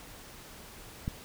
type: click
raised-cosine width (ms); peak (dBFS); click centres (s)
5; -19; 1.079
effects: pink hiss -49 dBFS RMS until 1.24 s